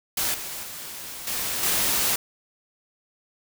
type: noise with level steps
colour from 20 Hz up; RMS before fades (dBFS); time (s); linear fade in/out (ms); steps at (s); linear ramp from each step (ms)
white; -25 / -34 / -37 / -28 / -23; 0.17-2.16; 5; 0.34 / 0.63 / 1.27 / 1.63; 2
effects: none